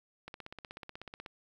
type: click train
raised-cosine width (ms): 0.3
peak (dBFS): -28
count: 17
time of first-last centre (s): 0.28-1.262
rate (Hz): 16.3
effects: 10-bit